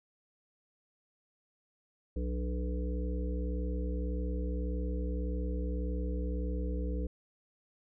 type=harmonic tone with a mistuned harmonic; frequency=61.74 Hz; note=B1; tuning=in tune; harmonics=1 / 3 / 5 / 7 / 8; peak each=-32 / -41 / -42 / -45 / -44 dBFS; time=2.16-7.07 s; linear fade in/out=5 ms; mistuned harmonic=5; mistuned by=-64 cents; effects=none